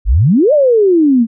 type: exponential two-way sweep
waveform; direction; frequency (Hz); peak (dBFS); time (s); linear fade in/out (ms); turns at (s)
sine; up then down; 43.65 to 622.3 to 219; -6; 0.05-1.27; 50; 0.53
effects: none